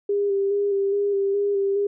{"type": "tone with vibrato", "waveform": "sine", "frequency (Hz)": 400, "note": "G4", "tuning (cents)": 35, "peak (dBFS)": -19, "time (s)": [0.09, 1.87], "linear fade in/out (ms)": 5, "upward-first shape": "square", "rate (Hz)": 2.4, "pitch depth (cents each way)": 22, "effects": []}